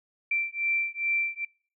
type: beating tone pair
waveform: sine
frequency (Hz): 2347 / 2349.4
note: D7 / D7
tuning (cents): -2 / 0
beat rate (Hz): 2.4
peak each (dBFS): -29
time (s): 0.31-1.45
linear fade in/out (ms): 5
effects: noise-tail reverb RT60 0.5 s tail -26 dB re dry